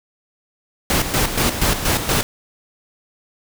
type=noise with tremolo; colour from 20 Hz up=pink; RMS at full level=-17 dBFS; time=0.9-2.23 s; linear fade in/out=0 ms; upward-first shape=square; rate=4.2 Hz; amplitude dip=60%; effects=none